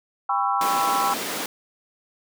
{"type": "chord", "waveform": "sine", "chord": "C# half-diminished seventh", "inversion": "second", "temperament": "just", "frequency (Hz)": [798.3, 997.9, 1108.7, 1330.5], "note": ["G5", "B5", "C#6", "E6"], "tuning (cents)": [31, 18, 0, 16], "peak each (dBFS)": [-24, -26, -26, -26], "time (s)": [0.29, 1.14], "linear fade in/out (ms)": 5}
{"type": "high-pass noise", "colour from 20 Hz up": "pink", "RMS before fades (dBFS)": -29, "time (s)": [0.61, 1.46], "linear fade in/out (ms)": 2, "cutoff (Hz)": 220, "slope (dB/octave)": 24}
{"effects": []}